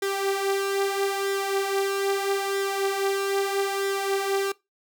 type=tone with flanger; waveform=sawtooth; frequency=393.5 Hz; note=G4; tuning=7 cents sharp; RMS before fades=-26 dBFS; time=0.02-4.52 s; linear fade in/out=5 ms; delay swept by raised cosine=0.55 to 5.85 ms; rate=0.78 Hz; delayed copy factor=+0.55; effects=noise-tail reverb RT60 0.2 s tail -21 dB re dry